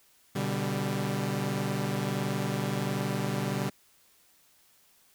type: chord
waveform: sawtooth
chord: G major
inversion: first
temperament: equal with one note detuned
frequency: 123.47 / 144.89 / 196 Hz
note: B2 / D3 / G3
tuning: 0 / -23 / 0 cents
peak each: -30 / -29 / -28 dBFS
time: 0.35-3.7 s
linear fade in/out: 10 ms
effects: white hiss -63 dBFS RMS until 5.14 s